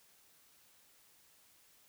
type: silence
effects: white hiss -66 dBFS RMS until 1.88 s